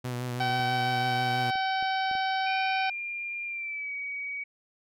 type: tone with vibrato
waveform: sawtooth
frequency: 123.8 Hz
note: B2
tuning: 5 cents sharp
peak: -27 dBFS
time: 0.04-1.51 s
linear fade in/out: 10 ms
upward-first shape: triangle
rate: 6.1 Hz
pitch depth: 36 cents each way
type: harmonic tone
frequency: 764 Hz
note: G5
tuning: 45 cents flat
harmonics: 1 / 2 / 3 / 4 / 5 / 6 / 7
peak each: -27 / -33 / -37 / -39 / -41 / -43 / -44 dBFS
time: 0.4-2.9 s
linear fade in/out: 5 ms
type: clicks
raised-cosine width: 2 ms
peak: -33 dBFS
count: 6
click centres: 0.498 / 0.599 / 1.556 / 1.826 / 2.113 / 2.153 s
type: tone with pitch glide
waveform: sine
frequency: 2397 to 2262 Hz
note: D7 to C#7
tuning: +35 to +34 cents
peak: -32 dBFS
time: 2.46-4.44 s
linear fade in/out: 10 ms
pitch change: -101 cents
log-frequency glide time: 3.46-3.93 s
effects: none